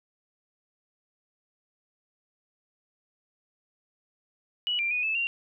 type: tone with pitch steps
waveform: sine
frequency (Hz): 2934 / 2372 / 2475 / 2617 / 2765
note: F#7 / D7 / D#7 / E7 / F7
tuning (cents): -15 / +17 / -10 / -13 / -18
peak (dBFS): -25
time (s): 4.67-5.27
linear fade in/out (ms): 0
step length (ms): 120
effects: none